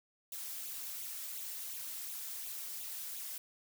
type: noise with flanger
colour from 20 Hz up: blue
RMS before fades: -43 dBFS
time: 0.32-3.38 s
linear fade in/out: 2 ms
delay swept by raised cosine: 0.28 to 3.88 ms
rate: 2.8 Hz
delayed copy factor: +0.65
effects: none